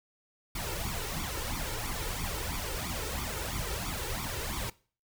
pink noise with flanger, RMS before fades -35 dBFS, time 0.55-4.7 s, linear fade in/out 5 ms, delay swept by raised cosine 0.86 to 2.26 ms, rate 3 Hz, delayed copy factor +0.75, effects noise-tail reverb RT60 0.4 s tail -21 dB re dry

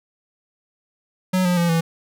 square tone with pitch steps, 185 / 178.18 / 171.62 / 165.29 Hz, F#3 / F3 / F3 / E3, 0 / +35 / -30 / +5 cents, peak -17 dBFS, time 1.33-1.81 s, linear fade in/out 10 ms, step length 120 ms, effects none

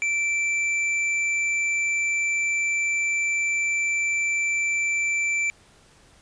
triangle tone with hard clipping, 2336 Hz, D7, 10 cents flat, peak -23 dBFS, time 0.02-5.5 s, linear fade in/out 0 ms, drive 11 dB, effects pink hiss -55 dBFS RMS until 6.21 s + resampled to 22050 Hz

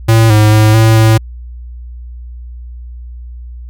square tone with pitch steps, 112.8 / 106.9 / 108 / 111.6 / 110.9 Hz, A2 / A2 / A2 / A2 / A2, +44 / -49 / -32 / +25 / +14 cents, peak -5 dBFS, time 0.08-1.18 s, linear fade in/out 10 ms, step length 220 ms, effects added 60 Hz sine -25 dBFS peak until 3.69 s

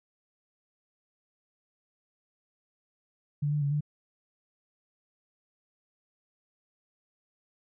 sine tone with pitch steps, 145.9 / 148.4 / 142 / 148.2 Hz, D3 / D3 / C#3 / D3, -11 / +18 / +42 / +16 cents, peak -25 dBFS, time 3.42-3.808 s, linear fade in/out 10 ms, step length 97 ms, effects none

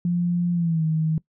sine tone with pitch glide, 174.61 to 158.28 Hz, F3 to D#3, 0 to +30 cents, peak -19 dBFS, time 0.05-1.18 s, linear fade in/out 2 ms, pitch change -170 cents, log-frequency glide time 0.53-0.84 s, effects noise-tail reverb RT60 0.1 s tail -21 dB re dry

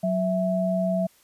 sine tone pair together, 184.65 / 658 Hz, F#3 / E5, -3 / -3 cents, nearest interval octave + minor seventh, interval 2200 cents, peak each -24 dBFS, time 0.03-1.07 s, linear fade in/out 10 ms, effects white hiss -59 dBFS RMS until 1.23 s + resampled to 32000 Hz

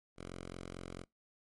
5% pulse tone, 44.47 Hz, F1, 32 cents sharp, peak -33 dBFS, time 0.16-1.06 s, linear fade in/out 50 ms, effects noise-tail reverb RT60 0.2 s tail -26 dB re dry + MP3 48 kbps

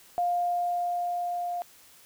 sine tone with level ramp, 704 Hz, F5, 14 cents sharp, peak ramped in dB -23 to -29 dBFS, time 0.18-1.62 s, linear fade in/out 0 ms, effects white hiss -55 dBFS RMS until 2.05 s

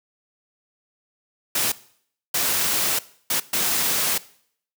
white noise bursts at uneven times, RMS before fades -22 dBFS, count 4, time 1.55-1.72 / 2.34-2.99 / 3.3-3.4 / 3.53-4.18 s, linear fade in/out 5 ms, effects noise-tail reverb RT60 0.6 s tail -19 dB re dry + high-pass 100 Hz 12 dB/octave

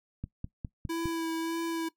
click train, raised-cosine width 5 ms, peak -23 dBFS, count 5, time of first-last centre 0.24-1.056 s, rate 4.9 Hz
square tone with vibrato, 329.6 Hz, E4, in tune, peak -31 dBFS, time 0.89-1.89 s, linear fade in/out 10 ms, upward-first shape sine, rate 1.7 Hz, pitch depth 17 cents each way
effects noise-tail reverb RT60 0.1 s tail -18 dB re dry

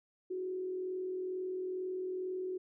sine tone with frequency modulation, 370 Hz, F#4, in tune, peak -35 dBFS, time 0.3-2.58 s, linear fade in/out 10 ms, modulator 42.2 Hz, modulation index 0.35, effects none

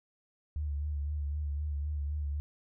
sine tone with vibrato, 73.42 Hz, D2, in tune, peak -31 dBFS, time 0.56-2.4 s, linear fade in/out 0 ms, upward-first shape sine, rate 3.9 Hz, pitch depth 48 cents each way, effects none

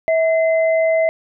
sine tone pair together, 648 / 2055 Hz, E5 / C7, -30 / -32 cents, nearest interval octave + minor sixth, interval 1998 cents, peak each -13 / -24 dBFS, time 0.08-1.09 s, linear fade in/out 0 ms, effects none

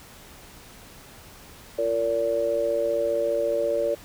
harmonic tone, 114.9 Hz, A#2, 25 cents flat, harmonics 3 / 4 / 5, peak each -32 / -27 / -23 dBFS, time 1.78-3.95 s, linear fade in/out 10 ms, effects pink hiss -47 dBFS RMS until 4.04 s

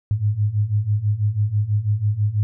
sine beating tone pair, 101.3 / 107.4 Hz, G#2 / A2, -43 / -41 cents, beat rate 6.1 Hz, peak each -22 / -19 dBFS, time 0.11-2.43 s, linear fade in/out 0 ms, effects none

